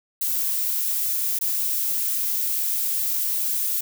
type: noise with dropouts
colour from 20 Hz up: violet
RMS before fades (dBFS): -24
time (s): 0.21-3.81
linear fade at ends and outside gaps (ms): 5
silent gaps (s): 1.389-1.41
effects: none